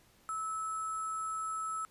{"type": "tone with sample-and-hold", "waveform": "sine", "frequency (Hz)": 1304, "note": "E6", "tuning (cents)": -19, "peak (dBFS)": -34, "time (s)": [0.29, 1.85], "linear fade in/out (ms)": 0, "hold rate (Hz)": 8820, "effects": ["pink hiss -65 dBFS RMS until 1.9 s", "resampled to 32000 Hz"]}